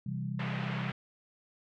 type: chord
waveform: sine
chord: C major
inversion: none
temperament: equal with one note detuned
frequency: 130.13 / 164.81 / 196 Hz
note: C3 / E3 / G3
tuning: -9 / 0 / 0 cents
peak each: -36 / -38 / -38 dBFS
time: 0.06-0.92 s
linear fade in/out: 5 ms
type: band-pass noise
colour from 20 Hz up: white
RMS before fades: -41 dBFS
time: 0.39-0.92 s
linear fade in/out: 5 ms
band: 330 to 2600 Hz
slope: 24 dB/octave
effects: none